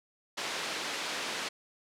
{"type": "band-pass noise", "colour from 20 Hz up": "white", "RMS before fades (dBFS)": -36, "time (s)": [0.37, 1.49], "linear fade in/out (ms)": 10, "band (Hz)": [240, 4100], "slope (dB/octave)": 12, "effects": ["low-pass 12000 Hz 12 dB/octave"]}